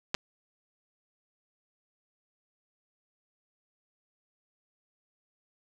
clicks, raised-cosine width 0.2 ms, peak -11 / -12 dBFS, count 2, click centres 0.144 / 0.149 s, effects none

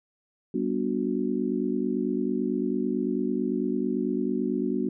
sine chord, G major seventh, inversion none, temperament just, 196 / 245 / 294 / 367.5 Hz, G3 / B3 / D4 / F#4, 0 / -14 / +2 / -12 cents, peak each -31 / -28 / -31 / -30 dBFS, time 0.54-4.89 s, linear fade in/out 5 ms, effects none

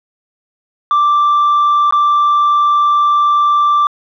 sine tone with dropouts, 1174.7 Hz, D6, in tune, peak -6 dBFS, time 0.91-3.87 s, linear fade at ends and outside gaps 1 ms, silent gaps 1.909-1.924 s, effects tanh soft clip ceiling -7 dBFS

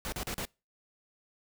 pink noise bursts, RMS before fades -36 dBFS, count 4, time 0.05-0.452 s, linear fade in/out 0 ms, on 72 ms, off 38 ms, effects noise-tail reverb RT60 0.3 s tail -26 dB re dry

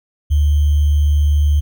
sine tone with sample-and-hold, 73.8 Hz, D2, 9 cents sharp, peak -10 dBFS, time 0.3-1.61 s, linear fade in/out 20 ms, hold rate 3150 Hz, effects none

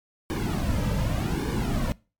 brown noise with flanger, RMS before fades -26 dBFS, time 0.3-1.92 s, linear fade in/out 0 ms, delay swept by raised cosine 1.5 to 2.8 ms, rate 0.85 Hz, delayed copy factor -0.75, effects noise-tail reverb RT60 0.3 s tail -22 dB re dry + MP3 96 kbps

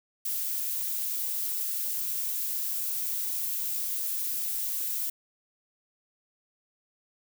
violet noise, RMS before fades -31 dBFS, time 0.25-5.1 s, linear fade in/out 5 ms, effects none

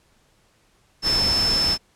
sine tone in noise, 5274 Hz, E8, in tune, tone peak -18 dBFS, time 1.02-1.78 s, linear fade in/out 50 ms, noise pink, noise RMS -27 dBFS, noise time 1.02-1.78 s, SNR +6 dB, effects pink hiss -61 dBFS RMS until 1.95 s + low-pass 10000 Hz 12 dB/octave

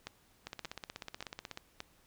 two click trains, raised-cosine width 0.2 ms, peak -23 / -24 dBFS, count 4 / 19, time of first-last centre 0.07-1.804 / 0.47-1.574 s, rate 1.73 / 16.3 Hz, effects pink hiss -67 dBFS RMS until 2.06 s

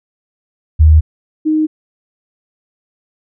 sine tone pair in turn, 77.9 / 310.5 Hz, D#2 / D#4, +3 / -3 cents, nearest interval 2 octaves, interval 2394 cents, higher second, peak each -3 / -10 dBFS, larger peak first, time 0.79-1.01 / 1.45-1.67 s, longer neither, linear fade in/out 20 ms, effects none

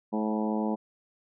harmonic tone with a mistuned harmonic, 107.9 Hz, A2, 33 cents flat, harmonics 2 / 3 / 4 / 5 / 6 / 7 / 8 / 9, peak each -28 / -34 / -36 / -37 / -40 / -39 / -38 / -41 dBFS, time 0.12-0.76 s, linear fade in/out 20 ms, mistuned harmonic 6, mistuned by +19 cents, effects none

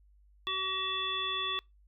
harmonic tone with a mistuned harmonic, 379.1 Hz, F#4, 42 cents sharp, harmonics 1 / 3 / 5 / 7 / 9, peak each -44 / -36 / -43 / -40 / -33 dBFS, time 0.47-1.59 s, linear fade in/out 0 ms, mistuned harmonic 9, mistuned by +17 cents, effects noise-tail reverb RT60 0.2 s tail -25 dB re dry + added 50 Hz sine -59 dBFS peak until 1.87 s

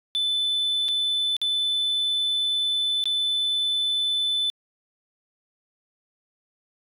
sine tone with dropouts, 3511 Hz, A7, 4 cents flat, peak -19 dBFS, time 0.15-4.5 s, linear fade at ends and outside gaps 0 ms, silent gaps 0.883-0.887 / 1.366-1.416 / 3.04-3.056 s, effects tanh soft clip ceiling -20 dBFS

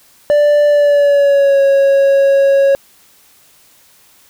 triangle tone with pitch glide, 587.3 to 551.1 Hz, D5 to C#5, 0 to -10 cents, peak -5 dBFS, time 0.3-2.75 s, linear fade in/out 0 ms, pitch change -110 cents, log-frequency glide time 0.67-1.61 s, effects white hiss -48 dBFS RMS until 4.29 s

